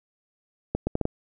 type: accelerating click train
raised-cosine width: 2 ms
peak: -11 dBFS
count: 5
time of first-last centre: 0.75-1.054 s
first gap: 120 ms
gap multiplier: 0.7
effects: none